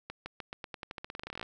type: accelerating click train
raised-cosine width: 0.3 ms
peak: -23 dBFS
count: 22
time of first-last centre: 0.1-1.429 s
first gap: 160 ms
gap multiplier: 0.89
effects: none